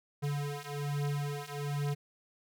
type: beating tone pair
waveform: square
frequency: 143.5 / 144.7 Hz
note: D3 / D3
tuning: -40 / -25 cents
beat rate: 1.2 Hz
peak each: -37 / -36 dBFS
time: 0.22-1.95 s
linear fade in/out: 20 ms
effects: none